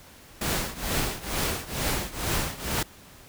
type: noise with tremolo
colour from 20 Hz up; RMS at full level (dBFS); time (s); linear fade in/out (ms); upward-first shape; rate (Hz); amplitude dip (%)
pink; -25; 0.41-2.83; 5; triangle; 2.2; 90
effects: pink hiss -50 dBFS RMS until 3.28 s